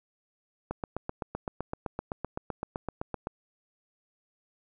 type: click train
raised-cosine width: 1 ms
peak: -18 dBFS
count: 21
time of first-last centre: 0.71-3.271 s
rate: 7.81 Hz
effects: none